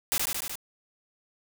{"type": "noise with echo", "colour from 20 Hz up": "white", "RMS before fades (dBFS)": -26, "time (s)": [0.12, 0.18], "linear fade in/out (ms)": 0, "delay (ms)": 75, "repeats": 5, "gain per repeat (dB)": -2, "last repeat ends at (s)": 0.555, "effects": []}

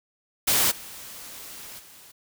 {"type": "noise with level steps", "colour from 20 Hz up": "white", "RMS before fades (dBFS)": [-21, -41, -49], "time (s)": [0.47, 2.12], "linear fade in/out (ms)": 10, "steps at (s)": [0.7, 1.78], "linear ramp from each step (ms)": 20, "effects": []}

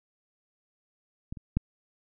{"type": "clicks", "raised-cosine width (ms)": 5, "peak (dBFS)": [-23, -30, -12], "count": 3, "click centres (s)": [1.325, 1.372, 1.57], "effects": []}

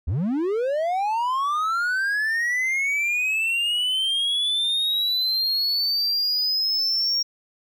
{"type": "linear sweep", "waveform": "triangle", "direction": "up", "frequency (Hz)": [64.6, 5588], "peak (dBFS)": -19, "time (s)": [0.07, 7.23], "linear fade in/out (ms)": 10, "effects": []}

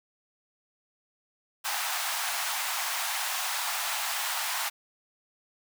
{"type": "high-pass noise", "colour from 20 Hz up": "pink", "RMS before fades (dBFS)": -31, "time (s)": [1.64, 4.7], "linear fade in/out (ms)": 20, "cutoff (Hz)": 720, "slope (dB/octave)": 48, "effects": []}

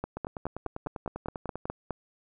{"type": "two click trains", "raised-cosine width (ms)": 1, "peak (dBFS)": [-21, -18], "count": [16, 10], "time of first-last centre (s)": [[0.17, 1.655], [0.04, 1.907]], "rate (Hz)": [10.1, 4.82], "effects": []}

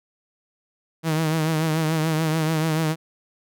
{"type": "tone with vibrato", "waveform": "sawtooth", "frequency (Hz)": 158.6, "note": "D#3", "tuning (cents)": 33, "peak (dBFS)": -16, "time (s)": [1.03, 2.96], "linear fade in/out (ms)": 50, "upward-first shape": "triangle", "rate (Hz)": 6.9, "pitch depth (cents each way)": 63, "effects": []}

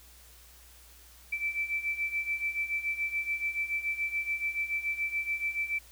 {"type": "beating tone pair", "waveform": "sine", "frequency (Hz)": [2322, 2329], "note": ["D7", "D7"], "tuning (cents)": [-20, -15], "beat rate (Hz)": 7, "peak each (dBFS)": [-35, -31], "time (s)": [1.32, 5.79], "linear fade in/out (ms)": 10, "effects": ["added 60 Hz sine -56 dBFS peak until 5.91 s", "white hiss -56 dBFS RMS until 5.91 s"]}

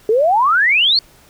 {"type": "exponential sweep", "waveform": "sine", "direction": "up", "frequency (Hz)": [415.3, 4541], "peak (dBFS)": -10, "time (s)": [0.09, 0.99], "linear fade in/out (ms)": 2, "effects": ["pink hiss -48 dBFS RMS until 1.29 s"]}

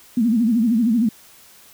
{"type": "tone with vibrato", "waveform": "sine", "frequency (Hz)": 229.4, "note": "A#3", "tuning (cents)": -28, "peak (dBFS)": -14, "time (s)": [0.17, 1.09], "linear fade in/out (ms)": 5, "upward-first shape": "sine", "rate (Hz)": 13, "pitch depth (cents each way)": 140, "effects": ["white hiss -48 dBFS RMS until 1.73 s"]}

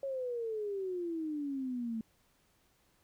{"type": "exponential sweep", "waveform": "sine", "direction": "down", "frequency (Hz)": [554.4, 220], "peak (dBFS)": -34, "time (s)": [0.03, 2.01], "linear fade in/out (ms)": 2, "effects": ["pink hiss -71 dBFS RMS until 3.03 s"]}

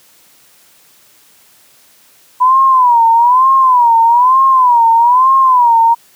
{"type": "tone with vibrato", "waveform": "sine", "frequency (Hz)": 987.8, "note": "B5", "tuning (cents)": 0, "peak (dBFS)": -5, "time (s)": [2.4, 5.95], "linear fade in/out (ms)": 20, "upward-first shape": "sine", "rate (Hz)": 1.1, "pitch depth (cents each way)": 140, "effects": ["white hiss -47 dBFS RMS until 6.15 s", "high-pass 100 Hz 12 dB/octave"]}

